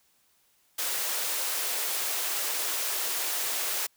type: high-pass noise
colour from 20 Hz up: white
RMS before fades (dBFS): -30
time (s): 0.78-3.87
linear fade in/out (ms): 10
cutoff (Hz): 370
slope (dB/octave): 24
effects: white hiss -67 dBFS RMS until 3.96 s